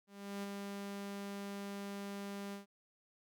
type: tone with ADSR envelope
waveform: sawtooth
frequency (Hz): 200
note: G3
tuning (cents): +35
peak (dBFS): -35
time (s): 0.07-2.66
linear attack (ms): 360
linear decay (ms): 23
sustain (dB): -3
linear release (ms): 130
effects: none